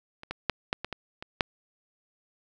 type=clicks; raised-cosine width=0.3 ms; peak=-26 / -17 / -8 / -10 / -17 / -18 / -22 / -6 dBFS; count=8; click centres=0.234 / 0.31 / 0.497 / 0.729 / 0.846 / 0.927 / 1.225 / 1.408 s; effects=none